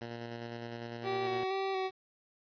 10% pulse tone with tremolo, 117.5 Hz, A#2, 14 cents sharp, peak -31 dBFS, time 0.01-1.44 s, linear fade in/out 5 ms, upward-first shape square, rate 9.9 Hz, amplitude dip 25%
25% pulse tone with vibrato, 382.2 Hz, G4, 44 cents flat, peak -28 dBFS, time 1.03-1.91 s, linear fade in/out 50 ms, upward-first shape square, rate 2.1 Hz, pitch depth 19 cents each way
effects resampled to 11025 Hz + 10-bit

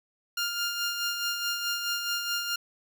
15% pulse tone with tremolo, 1404 Hz, F6, 9 cents sharp, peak -20 dBFS, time 0.37-2.56 s, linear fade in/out 5 ms, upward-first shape sine, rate 4.7 Hz, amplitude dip 45%, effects none

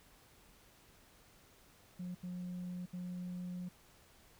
sine tone bursts at uneven times, 179.4 Hz, F3, 47 cents sharp, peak -38 dBFS, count 3, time 1.99-2.15 / 2.23-2.86 / 2.93-3.69 s, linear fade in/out 10 ms, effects tanh soft clip ceiling -38 dBFS + pink hiss -64 dBFS RMS until 4.39 s

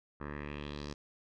10% pulse tone with low-pass filter sweep, 73.1 Hz, D2, 7 cents flat, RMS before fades -42 dBFS, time 0.2-0.94 s, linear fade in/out 10 ms, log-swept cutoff 1400 to 5600 Hz, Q 2.8, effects none

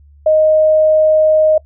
sine tone, 622.3 Hz, D#5, in tune, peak -7 dBFS, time 0.26-1.58 s, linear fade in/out 5 ms, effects noise-tail reverb RT60 0.1 s tail -23 dB re dry + added 72 Hz sine -41 dBFS peak until 1.65 s

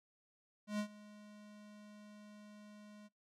square tone with ADSR envelope, 209.1 Hz, G#3, 12 cents sharp, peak -35 dBFS, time 0.67-3.09 s, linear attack 120 ms, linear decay 84 ms, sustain -20 dB, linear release 29 ms, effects noise-tail reverb RT60 0.2 s tail -26 dB re dry + low-pass 9000 Hz 12 dB/octave

